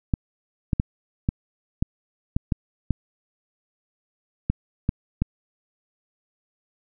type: clicks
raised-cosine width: 5 ms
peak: -8 dBFS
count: 11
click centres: 0.138 / 0.732 / 0.799 / 1.289 / 1.825 / 2.365 / 2.522 / 2.907 / 4.5 / 4.891 / 5.22 s
effects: none